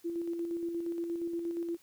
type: tone with tremolo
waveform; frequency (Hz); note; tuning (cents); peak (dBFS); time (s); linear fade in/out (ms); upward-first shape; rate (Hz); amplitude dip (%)
sine; 339.2; E4; +50; -31; 0.04-1.77; 20; square; 8.5; 35
effects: white hiss -64 dBFS RMS until 1.82 s